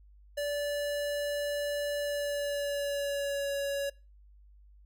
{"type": "tone with pitch glide", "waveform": "square", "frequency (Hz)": [580, 561.5], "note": ["D5", "C#5"], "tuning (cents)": [-22, 22], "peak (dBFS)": -31, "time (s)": [0.37, 3.9], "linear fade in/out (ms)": 10, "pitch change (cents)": -56, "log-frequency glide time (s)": [2, 3.51], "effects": ["noise-tail reverb RT60 0.3 s tail -23 dB re dry", "added 50 Hz sine -54 dBFS peak until 4.85 s"]}